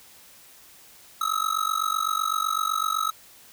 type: tone with amplitude modulation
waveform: square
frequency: 1284 Hz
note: E6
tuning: 46 cents flat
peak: -20 dBFS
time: 1.21-3.11 s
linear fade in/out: 5 ms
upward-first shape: sine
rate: 47.9 Hz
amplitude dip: 95%
effects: white hiss -51 dBFS RMS until 3.52 s